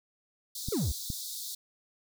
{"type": "high-pass noise", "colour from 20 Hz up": "pink", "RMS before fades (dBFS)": -39, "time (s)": [0.55, 1.55], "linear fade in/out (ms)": 5, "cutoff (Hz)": 3600, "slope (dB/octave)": 96}
{"type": "clicks", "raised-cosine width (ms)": 5, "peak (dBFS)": -22, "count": 2, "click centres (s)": [0.686, 1.102]}
{"type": "exponential sweep", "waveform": "triangle", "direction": "down", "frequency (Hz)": [489.5, 55.1], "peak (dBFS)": -25, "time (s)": [0.72, 0.92], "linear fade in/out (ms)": 5}
{"effects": []}